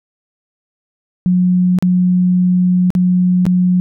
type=tone with dropouts; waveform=sine; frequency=180.9 Hz; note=F#3; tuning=39 cents flat; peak=-9 dBFS; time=1.26-3.8 s; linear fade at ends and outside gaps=0 ms; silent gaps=1.787-1.825 / 2.904-2.951 / 3.454-3.465 s; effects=none

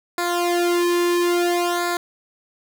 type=tone with flanger; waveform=sawtooth; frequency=349.2 Hz; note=F4; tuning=in tune; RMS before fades=-20 dBFS; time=0.18-1.97 s; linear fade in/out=2 ms; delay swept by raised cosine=0.34 to 1.54 ms; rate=0.59 Hz; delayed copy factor=-0.95; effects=none

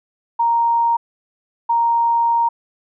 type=tone pair in turn; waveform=sine; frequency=932.3 / 932.3 Hz; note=A#5 / A#5; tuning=0 / 0 cents; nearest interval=unison; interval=0 cents; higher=neither; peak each=-13 dBFS; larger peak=neither; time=0.39-0.97 / 1.69-2.49 s; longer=second; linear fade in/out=10 ms; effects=none

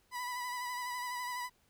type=tone with vibrato; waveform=30% pulse; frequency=987.8 Hz; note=B5; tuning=in tune; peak=-34 dBFS; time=0.11-1.5 s; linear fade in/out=50 ms; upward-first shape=sine; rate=12 Hz; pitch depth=31 cents each way; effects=pink hiss -71 dBFS RMS until 1.69 s

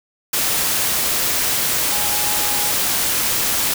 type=tone in noise; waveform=sine; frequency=830.6 Hz; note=G#5; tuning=in tune; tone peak=-29 dBFS; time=1.92-2.71 s; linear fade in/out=5 ms; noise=white; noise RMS=-19 dBFS; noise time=0.33-3.74 s; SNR=-13 dB; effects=none

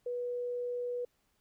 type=tone; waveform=sine; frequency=488.4 Hz; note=B4; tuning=19 cents flat; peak=-33 dBFS; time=0.06-1.05 s; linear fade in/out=5 ms; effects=pink hiss -75 dBFS RMS until 1.4 s

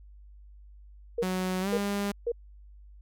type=tone bursts; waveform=sine; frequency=472.1 Hz; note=A#4; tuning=22 cents sharp; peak=-25 dBFS; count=3; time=1.18-2.319 s; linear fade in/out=5 ms; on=53 ms; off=490 ms
type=tone with pitch glide; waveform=sawtooth; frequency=185 to 201.7 Hz; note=F#3 to G3; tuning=0 to +50 cents; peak=-24 dBFS; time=1.22-2.12 s; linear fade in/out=10 ms; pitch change=+150 cents; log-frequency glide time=1.61-1.69 s
effects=added 50 Hz sine -48 dBFS peak until 3.01 s

